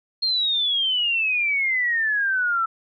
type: exponential sweep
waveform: sine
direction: down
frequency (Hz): 4255 to 1318.5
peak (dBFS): -19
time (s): 0.22-2.66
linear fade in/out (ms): 10
effects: none